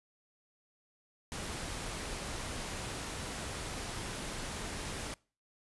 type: noise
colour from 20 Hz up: pink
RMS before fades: -40 dBFS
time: 1.32-5.14 s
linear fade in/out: 0 ms
effects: noise-tail reverb RT60 0.4 s tail -25 dB re dry + resampled to 24000 Hz